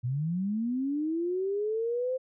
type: linear sweep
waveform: sine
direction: up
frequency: 116.54 to 523 Hz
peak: -27 dBFS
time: 0.03-2.18 s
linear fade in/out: 20 ms
effects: none